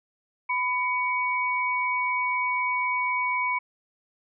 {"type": "tone pair together", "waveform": "sine", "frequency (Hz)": [1000, 2248], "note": ["B5", "C#7"], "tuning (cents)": [21, 24], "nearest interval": "octave + major second", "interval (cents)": 1403, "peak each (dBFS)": -26, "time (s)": [0.49, 3.59], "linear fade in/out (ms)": 10, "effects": []}